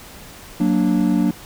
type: chord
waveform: triangle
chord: Gb augmented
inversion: none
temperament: equal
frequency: 185 / 233.1 / 293.7 Hz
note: Gb3 / Bb3 / D4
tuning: 0 / 0 / 0 cents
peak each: -17 dBFS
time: 0.6-1.31 s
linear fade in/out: 5 ms
effects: pink hiss -40 dBFS RMS until 1.45 s